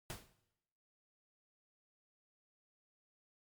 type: noise with exponential decay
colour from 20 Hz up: pink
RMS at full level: -42 dBFS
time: 0.1-0.34 s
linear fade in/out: 0 ms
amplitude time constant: 52 ms
effects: noise-tail reverb RT60 0.9 s tail -17 dB re dry + MP3 96 kbps